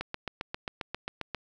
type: click train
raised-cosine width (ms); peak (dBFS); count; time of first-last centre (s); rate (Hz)
0.3; -17; 11; 0.01-1.347; 7.48
effects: none